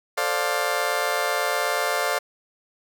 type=chord; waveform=20% pulse; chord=D minor seventh; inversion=second; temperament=just; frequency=440.5 / 528.6 / 587.3 / 704.8 Hz; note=A4 / C5 / D5 / F5; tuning=+2 / +18 / 0 / +16 cents; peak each=-25 / -24 / -22 / -22 dBFS; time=0.17-2.19 s; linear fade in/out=10 ms; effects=none